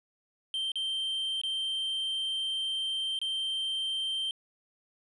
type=tone with dropouts; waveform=triangle; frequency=3136 Hz; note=G7; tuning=in tune; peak=-28 dBFS; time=0.54-4.31 s; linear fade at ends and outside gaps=1 ms; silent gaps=0.718-0.756 / 1.415-1.435 / 3.19-3.215 s; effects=resampled to 24000 Hz